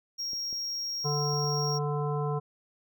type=tone; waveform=triangle; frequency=5588 Hz; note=F8; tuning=in tune; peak=-30 dBFS; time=0.18-1.79 s; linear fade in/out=20 ms
type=clicks; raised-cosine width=2 ms; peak=-36 dBFS; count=4; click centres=0.333 / 0.528 / 1.335 / 1.443 s
type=harmonic tone; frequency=146.83 Hz; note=D3; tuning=in tune; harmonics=1 / 3 / 5 / 7 / 9; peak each=-29 / -33 / -38 / -37 / -44 dBFS; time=1.04-2.4 s; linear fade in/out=20 ms
effects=none